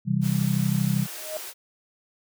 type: chord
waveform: sine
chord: C major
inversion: none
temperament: just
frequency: 130.81 / 163.52 / 196.22 Hz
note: C3 / E3 / G3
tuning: 0 / -14 / +2 cents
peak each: -25 dBFS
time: 0.05-1.07 s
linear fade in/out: 50 ms
type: high-pass noise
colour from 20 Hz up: white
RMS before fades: -37 dBFS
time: 0.21-1.54 s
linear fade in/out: 50 ms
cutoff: 310 Hz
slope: 48 dB/octave
type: tone with exponential growth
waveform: sine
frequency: 622.3 Hz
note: D#5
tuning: in tune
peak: -26 dBFS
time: 1.08-1.37 s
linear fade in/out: 1 ms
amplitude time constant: 63 ms
effects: none